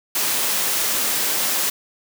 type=high-pass noise; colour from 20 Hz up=white; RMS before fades=-21 dBFS; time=0.15-1.7 s; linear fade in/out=5 ms; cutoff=190 Hz; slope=12 dB/octave; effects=none